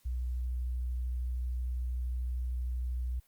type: tone with vibrato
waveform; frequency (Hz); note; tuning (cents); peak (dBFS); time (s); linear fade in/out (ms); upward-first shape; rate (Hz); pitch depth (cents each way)
sine; 61.74; B1; 0; -31; 0.05-3.2; 10; square; 13; 10
effects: white hiss -68 dBFS RMS until 3.27 s + Opus 48 kbps